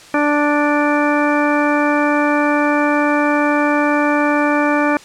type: harmonic tone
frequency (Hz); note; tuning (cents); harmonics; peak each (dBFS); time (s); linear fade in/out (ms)
293.7; D4; 0; 1 / 2 / 3 / 4 / 5 / 6 / 8; -16 / -19 / -21 / -22 / -23 / -24 / -25; 0.14-4.97; 2
effects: white hiss -40 dBFS RMS until 5.04 s + low-pass 7000 Hz 12 dB/octave